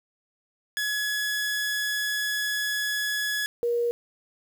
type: tone pair in turn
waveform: sawtooth / sine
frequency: 1691 / 474.5 Hz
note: G#6 / A#4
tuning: +31 / +31 cents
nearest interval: octave + minor seventh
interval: 2200 cents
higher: first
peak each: -22 dBFS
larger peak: neither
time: 0.77-3.46 / 3.63-3.91 s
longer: first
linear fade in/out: 0 ms
effects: 8-bit